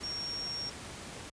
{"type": "tone in noise", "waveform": "sine", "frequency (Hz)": 5550, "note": "F8", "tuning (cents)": -12, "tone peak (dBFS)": -35, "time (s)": [0.03, 0.7], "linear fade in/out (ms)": 10, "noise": "pink", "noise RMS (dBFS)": -44, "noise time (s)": [0, 1.3], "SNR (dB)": 6, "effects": ["high-pass 60 Hz 12 dB/octave", "resampled to 22050 Hz"]}